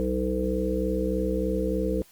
harmonic tone, 63.3 Hz, B1, 43 cents sharp, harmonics 1 / 3 / 5 / 7 / 8, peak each -30 / -30 / -30 / -30 / -30 dBFS, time 0-2.02 s, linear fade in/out 0 ms, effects white hiss -56 dBFS RMS until 2.11 s + Opus 32 kbps

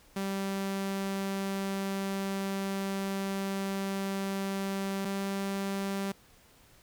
sawtooth tone pair in turn, 195.2 / 196.33 Hz, G3 / G3, -7 / +3 cents, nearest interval unison, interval 10 cents, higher second, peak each -27 dBFS, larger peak neither, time 0.16-5.05 / 5.05-6.12 s, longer first, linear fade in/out 5 ms, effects pink hiss -60 dBFS RMS until 6.82 s

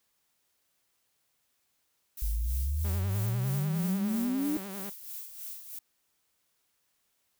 violet noise with tremolo, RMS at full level -40 dBFS, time 2.17-5.79 s, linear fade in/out 5 ms, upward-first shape sine, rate 3.1 Hz, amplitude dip 60%
sine exponential sweep, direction up, 49 to 310.9 Hz, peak -27 dBFS, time 2.22-4.57 s, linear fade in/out 0 ms
sawtooth tone with vibrato, 196 Hz, G3, in tune, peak -35 dBFS, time 2.84-4.9 s, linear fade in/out 10 ms, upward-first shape sine, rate 10 Hz, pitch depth 73 cents each way
effects white hiss -75 dBFS RMS until 7.39 s

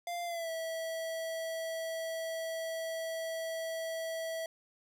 square tone with pitch glide, 695 to 652.2 Hz, F5 to E5, -9 to -19 cents, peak -36 dBFS, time 0.07-4.46 s, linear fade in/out 2 ms, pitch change -110 cents, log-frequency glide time 0.25-0.5 s, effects none

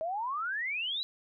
sine exponential sweep, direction up, 622.3 to 4029 Hz, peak -31 dBFS, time 0.01-1.03 s, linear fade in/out 0 ms, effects none

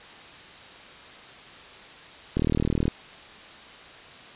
click train, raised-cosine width 3 ms, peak -11 dBFS, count 21, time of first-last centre 2.37-2.88 s, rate 39.2 Hz, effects white hiss -45 dBFS RMS until 4.35 s + resampled to 8000 Hz

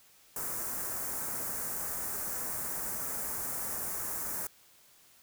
white band-stop noise, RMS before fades -36 dBFS, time 0.36-4.47 s, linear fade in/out 2 ms, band 1700 to 6800 Hz, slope 24 dB/octave, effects white hiss -61 dBFS RMS until 5.22 s

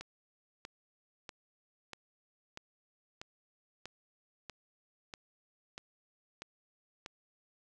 click train, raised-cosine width 0.2 ms, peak -26 dBFS, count 12, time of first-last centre 0.01-7.061 s, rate 1.56 Hz, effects none

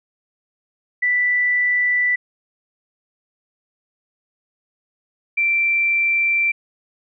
sine tone pair in turn, 1975.5 / 2349 Hz, B6 / D7, 0 / 0 cents, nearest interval minor third, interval 300 cents, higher second, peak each -15 dBFS, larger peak neither, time 1.02-2.16 / 5.37-6.52 s, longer second, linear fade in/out 10 ms, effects none

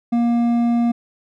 triangle tone with hard clipping, 236.2 Hz, A#3, 23 cents sharp, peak -16 dBFS, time 0.12-0.92 s, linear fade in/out 10 ms, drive 10 dB, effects none

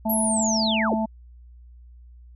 harmonic tone, 220 Hz, A3, in tune, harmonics 1 / 3 / 4, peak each -23 / -28 / -29 dBFS, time 0.05-1.06 s, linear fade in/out 10 ms
sine linear sweep, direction down, 11940 to 120 Hz, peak -23 dBFS, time 0.09-0.95 s, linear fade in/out 10 ms
effects added 60 Hz sine -44 dBFS peak until 2.35 s

